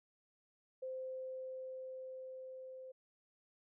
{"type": "tone with level ramp", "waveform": "sine", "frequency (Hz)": 519, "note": "C5", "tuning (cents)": -14, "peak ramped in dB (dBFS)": [-40, -48], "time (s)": [0.82, 2.92], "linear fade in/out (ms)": 10, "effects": []}